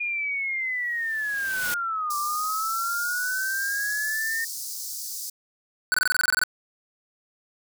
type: linear two-way sweep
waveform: sine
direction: down then up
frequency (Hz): 2441 to 1171 to 1833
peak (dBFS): -25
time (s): 0-4.45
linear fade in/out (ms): 10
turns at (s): 2.17
type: noise with exponential growth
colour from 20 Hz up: white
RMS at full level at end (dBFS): -29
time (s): 0.59-1.74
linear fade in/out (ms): 0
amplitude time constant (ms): 250
type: high-pass noise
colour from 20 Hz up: pink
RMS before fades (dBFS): -34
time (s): 2.1-5.3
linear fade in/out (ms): 5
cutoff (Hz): 4700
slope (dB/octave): 48
type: tone bursts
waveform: square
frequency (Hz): 1495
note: F#6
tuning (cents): +17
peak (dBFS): -19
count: 12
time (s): 5.92-6.436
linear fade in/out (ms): 0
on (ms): 21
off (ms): 24
effects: none